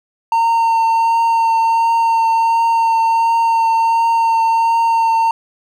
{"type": "tone with vibrato", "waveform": "triangle", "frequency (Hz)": 913, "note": "A#5", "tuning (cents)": -36, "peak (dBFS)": -9, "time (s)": [0.32, 5.31], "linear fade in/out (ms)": 2, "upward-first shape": "triangle", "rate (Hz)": 1.4, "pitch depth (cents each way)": 14, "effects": []}